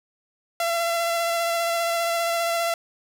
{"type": "tone with vibrato", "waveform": "sawtooth", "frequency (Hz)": 677, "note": "E5", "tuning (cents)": 46, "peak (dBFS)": -18, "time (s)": [0.6, 2.74], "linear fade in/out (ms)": 2, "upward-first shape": "square", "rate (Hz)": 15, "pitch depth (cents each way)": 12, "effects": []}